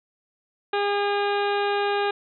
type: harmonic tone with a mistuned harmonic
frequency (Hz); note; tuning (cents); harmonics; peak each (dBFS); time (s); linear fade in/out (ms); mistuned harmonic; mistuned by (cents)
406.2; G#4; -38; 1 / 2 / 3 / 4 / 5 / 6 / 7 / 8 / 9 / 10; -24 / -26 / -32 / -31 / -43 / -35 / -38 / -42 / -40 / -42; 0.73-2.11; 5; 10; -62
effects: none